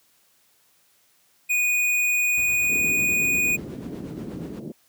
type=tone; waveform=square; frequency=2470 Hz; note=D#7; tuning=13 cents flat; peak=-20 dBFS; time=1.49-3.57 s; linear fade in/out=20 ms
type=noise with tremolo; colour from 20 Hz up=brown; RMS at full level=-35 dBFS; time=2.37-4.6 s; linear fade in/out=10 ms; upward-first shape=sine; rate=8.3 Hz; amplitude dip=55%
type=band-pass noise; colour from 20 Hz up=pink; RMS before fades=-35 dBFS; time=2.69-4.72 s; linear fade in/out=2 ms; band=160 to 390 Hz; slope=24 dB/octave
effects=white hiss -62 dBFS RMS until 4.88 s + high-pass 80 Hz 12 dB/octave